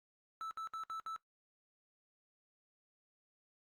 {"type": "tone bursts", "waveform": "triangle", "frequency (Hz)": 1316, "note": "E6", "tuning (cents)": -3, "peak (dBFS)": -38, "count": 5, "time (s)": [0.41, 1.162], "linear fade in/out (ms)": 0, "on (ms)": 100, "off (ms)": 63, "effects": ["noise-tail reverb RT60 0.1 s tail -17 dB re dry", "Opus 48 kbps"]}